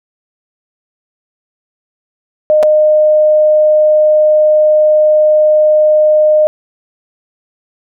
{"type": "tone with dropouts", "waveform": "sine", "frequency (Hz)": 612, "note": "D#5", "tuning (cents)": -29, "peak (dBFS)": -5, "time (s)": [2.5, 6.47], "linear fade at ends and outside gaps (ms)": 0, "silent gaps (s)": [2.628, 2.632], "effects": []}